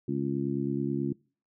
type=harmonic tone; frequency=69.3 Hz; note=C#2; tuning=in tune; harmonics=2 / 3 / 4 / 5; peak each=-33 / -33 / -32 / -33 dBFS; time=0.08-1.13 s; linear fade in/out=5 ms; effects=noise-tail reverb RT60 0.4 s tail -24 dB re dry